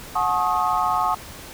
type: tone cluster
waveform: sine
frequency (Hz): 729 / 864 / 1086 / 1256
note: F#5 / A5 / C#6 / D#6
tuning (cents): -26 / -32 / -36 / +16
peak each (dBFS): -24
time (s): 0.15-1.15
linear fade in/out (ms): 10
effects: pink hiss -39 dBFS RMS until 1.53 s